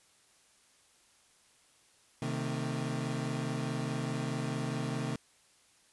30% pulse chord, A diminished, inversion first, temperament equal with one note detuned, 130.81 / 155.56 / 224.8 Hz, C3 / Eb3 / A3, 0 / 0 / +37 cents, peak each -33 / -35 / -36 dBFS, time 2.22-5.16 s, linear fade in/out 2 ms, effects white hiss -65 dBFS RMS until 5.92 s + resampled to 24000 Hz

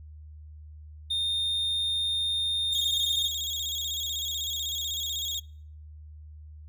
triangle tone, 3652 Hz, A#7, 36 cents flat, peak -24 dBFS, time 1.1-3.28 s, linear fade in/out 10 ms
35% pulse tone with vibrato, 3500 Hz, A7, 10 cents flat, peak -28 dBFS, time 2.72-5.4 s, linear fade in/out 10 ms, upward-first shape square, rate 16 Hz, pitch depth 88 cents each way
effects noise-tail reverb RT60 0.6 s tail -26 dB re dry + added 76 Hz sine -43 dBFS peak until 6.68 s

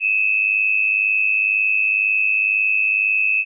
sine tone pair together, 2535 / 2637 Hz, D#7 / E7, +32 / 0 cents, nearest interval minor second, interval 68 cents, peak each -18 / -18 dBFS, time 0-3.45 s, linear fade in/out 50 ms, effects none

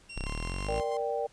sawtooth tone, 2746 Hz, F7, 30 cents flat, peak -38 dBFS, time 0.09-0.8 s, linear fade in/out 10 ms
sawtooth linear sweep, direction up, 30.32 to 56.4 Hz, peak -29 dBFS, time 0.16-0.81 s, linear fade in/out 0 ms
sawtooth tone with tremolo, 1046.5 Hz, C6, in tune, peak -38 dBFS, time 0.26-0.97 s, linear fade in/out 2 ms, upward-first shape square, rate 6.1 Hz, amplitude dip 45%
sine chord, G minor, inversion first, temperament equal, 466.2 / 587.3 / 784 Hz, Bb4 / D5 / G5, 0 / 0 / 0 cents, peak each -32 / -33 / -34 dBFS, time 0.68-1.27 s, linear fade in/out 10 ms
effects pink hiss -60 dBFS RMS until 1.32 s + resampled to 22050 Hz

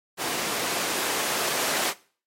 blue noise with band-pass filter sweep, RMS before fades -27 dBFS, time 0.17-1.94 s, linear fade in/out 50 ms, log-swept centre 280 to 430 Hz, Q 0.73, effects noise-tail reverb RT60 0.4 s tail -19 dB re dry + MP3 64 kbps

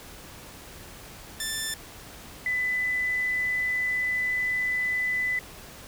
10% pulse / sine tone pair in turn, 1770 / 1999.4 Hz, A6 / B6, +10 / +21 cents, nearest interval major second, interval 211 cents, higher second, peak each -20 / -24 dBFS, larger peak first, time 1.4-1.74 / 2.46-5.39 s, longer second, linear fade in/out 2 ms, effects pink hiss -45 dBFS RMS until 5.87 s

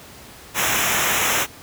pink noise with comb filter, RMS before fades -20 dBFS, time 0.54-1.47 s, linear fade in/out 50 ms, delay 0.22 ms, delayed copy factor -0.8, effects pink hiss -42 dBFS RMS until 1.62 s + high-pass 60 Hz 12 dB/octave

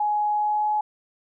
sine tone with pitch glide, 838 to 845.8 Hz, G#5 to G#5, +15 to +31 cents, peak -20 dBFS, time 0-0.81 s, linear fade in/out 5 ms, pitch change +16 cents, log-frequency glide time 0.31-0.69 s, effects none

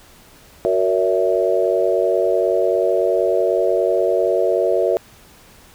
sine chord, F# dominant seventh, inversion none, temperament equal with one note detuned, 370 / 466.2 / 569 / 659.3 Hz, F#4 / A#4 / C#5 / E5, 0 / 0 / +45 / 0 cents, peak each -20 dBFS, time 0.65-4.97 s, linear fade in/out 0 ms, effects pink hiss -47 dBFS RMS until 5.74 s

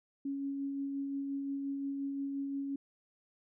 sine tone with tremolo, 277.2 Hz, C#4, in tune, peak -33 dBFS, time 0.25-2.76 s, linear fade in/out 5 ms, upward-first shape sine, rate 5.7 Hz, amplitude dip 25%, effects none

